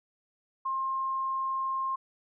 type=tone; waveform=sine; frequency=1063 Hz; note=C6; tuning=27 cents sharp; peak=-28 dBFS; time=0.65-1.96 s; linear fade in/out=10 ms; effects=none